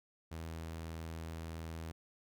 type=tone; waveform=sawtooth; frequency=81.5 Hz; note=E2; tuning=19 cents flat; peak=-38 dBFS; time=0.31-1.92 s; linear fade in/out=10 ms; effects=none